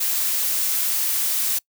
blue noise, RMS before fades -22 dBFS, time 0-1.59 s, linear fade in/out 10 ms, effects noise-tail reverb RT60 0.1 s tail -25 dB re dry

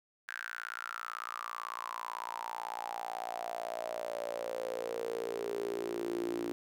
sawtooth tone with high-pass filter sweep, 58 Hz, A#1, 8 cents flat, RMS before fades -39 dBFS, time 0.28-6.52 s, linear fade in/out 0 ms, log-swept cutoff 1600 to 320 Hz, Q 8.5, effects none

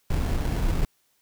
brown noise with sample-and-hold, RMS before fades -24 dBFS, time 0.1-0.85 s, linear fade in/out 2 ms, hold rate 2450 Hz, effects white hiss -68 dBFS RMS until 1.21 s

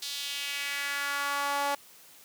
sawtooth tone with high-pass filter sweep, 283.3 Hz, C#4, 38 cents sharp, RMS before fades -32 dBFS, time 0.02-1.75 s, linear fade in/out 5 ms, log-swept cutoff 4100 to 750 Hz, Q 2.2, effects white hiss -54 dBFS RMS until 2.24 s + high-pass 100 Hz 12 dB/octave

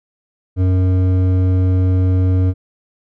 sine tone with hard clipping, 92.5 Hz, F#2, in tune, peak -13 dBFS, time 0.56-2.54 s, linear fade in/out 50 ms, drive 10 dB, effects none

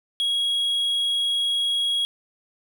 triangle tone, 3310 Hz, G#7, 6 cents flat, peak -19 dBFS, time 0.2-2.05 s, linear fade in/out 0 ms, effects none

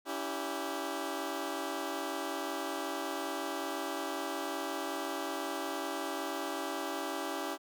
15% pulse chord, C# diminished, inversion none, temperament equal with one note detuned, 284.2 / 329.6 / 392 Hz, C#4 / E4 / G4, +43 / 0 / 0 cents, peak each -33 dBFS, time 0.05-7.58 s, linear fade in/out 50 ms, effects none

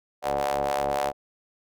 sawtooth ring-modulated tone, 69.8 Hz, C#2, 13 cents sharp, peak -17 dBFS, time 0.22-1.13 s, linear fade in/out 50 ms, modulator 665 Hz, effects none

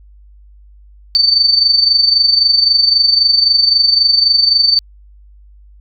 sine tone with amplitude modulation, 4560 Hz, C#8, 48 cents sharp, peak -5 dBFS, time 1.15-4.79 s, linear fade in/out 0 ms, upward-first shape sine, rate 23.8 Hz, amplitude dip 65%, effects added 50 Hz sine -39 dBFS peak until 5.8 s

